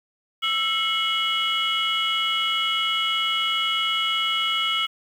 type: tone cluster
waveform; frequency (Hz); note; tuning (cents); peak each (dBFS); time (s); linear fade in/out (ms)
sine; 1325 / 2174 / 2937 / 3317; E6 / C#7 / F#7 / G#7; +9 / -34 / -13 / -3; -26 / -27 / -23 / -27; 0.42-4.87; 20
effects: tanh soft clip ceiling -14 dBFS + 8-bit